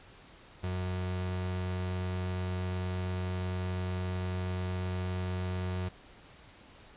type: tone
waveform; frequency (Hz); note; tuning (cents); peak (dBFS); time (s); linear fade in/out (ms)
35% pulse; 91.4; F#2; -21; -30; 0.63-5.89; 10
effects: pink hiss -55 dBFS RMS until 6.96 s + resampled to 8000 Hz